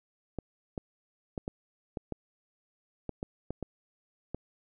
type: clicks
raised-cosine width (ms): 2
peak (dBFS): -21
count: 11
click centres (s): 0.387 / 0.778 / 1.378 / 1.479 / 1.972 / 2.123 / 3.093 / 3.229 / 3.506 / 3.627 / 4.346
effects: none